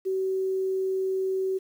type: tone with quantisation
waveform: sine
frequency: 380 Hz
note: F#4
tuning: 46 cents sharp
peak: -24 dBFS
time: 0.05-1.59 s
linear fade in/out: 20 ms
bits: 9
effects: none